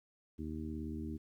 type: harmonic tone with a mistuned harmonic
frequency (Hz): 77.7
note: D#2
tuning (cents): -2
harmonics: 1 / 2 / 3 / 4 / 5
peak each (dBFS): -43 / -48 / -43 / -44 / -51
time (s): 0.38-1.18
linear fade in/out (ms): 20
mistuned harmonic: 1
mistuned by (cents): +18
effects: 12-bit